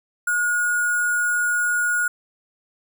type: tone with sample-and-hold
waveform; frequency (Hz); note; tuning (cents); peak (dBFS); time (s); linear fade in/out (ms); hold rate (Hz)
sine; 1443; F#6; -44; -18; 0.27-2.08; 5; 8820
effects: none